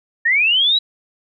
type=linear sweep; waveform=sine; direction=up; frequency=1776 to 3951 Hz; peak=-12 dBFS; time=0.25-0.79 s; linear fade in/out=10 ms; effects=none